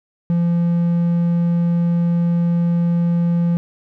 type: tone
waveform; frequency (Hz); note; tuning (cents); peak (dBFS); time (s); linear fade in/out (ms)
triangle; 171.3; F3; -33; -12; 0.3-3.57; 0
effects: none